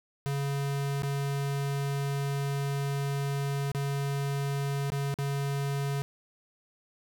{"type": "tone with dropouts", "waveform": "square", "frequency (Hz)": 140, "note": "C#3", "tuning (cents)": 18, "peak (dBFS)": -29, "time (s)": [0.26, 6.02], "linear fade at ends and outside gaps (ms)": 0, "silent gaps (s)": [[1.021, 1.033], [3.717, 3.748], [4.902, 4.92], [5.141, 5.187]], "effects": []}